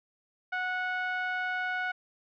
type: tone with low-pass filter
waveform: 10% pulse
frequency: 735 Hz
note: F#5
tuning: 12 cents flat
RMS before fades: -32 dBFS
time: 0.52-1.92 s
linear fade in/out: 10 ms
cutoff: 1600 Hz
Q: 2.1
effects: none